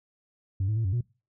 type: tone with pitch steps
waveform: sine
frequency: 96 / 107.6 / 112.9 / 93.7 / 120.4 Hz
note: G2 / A2 / A2 / F#2 / B2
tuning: -36 / -38 / +45 / +22 / -44 cents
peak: -22 dBFS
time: 0.6-1.01 s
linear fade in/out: 5 ms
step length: 82 ms
effects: noise-tail reverb RT60 0.3 s tail -22 dB re dry + tanh soft clip ceiling -22 dBFS